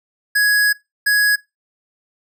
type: tone pair in turn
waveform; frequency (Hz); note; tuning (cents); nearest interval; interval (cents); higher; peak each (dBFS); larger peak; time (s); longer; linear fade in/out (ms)
square; 1670 / 1670; G#6 / G#6; +9 / +9; unison; 0; neither; -13; neither; 0.35-0.73 / 1.06-1.36; first; 10
effects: noise-tail reverb RT60 0.2 s tail -20 dB re dry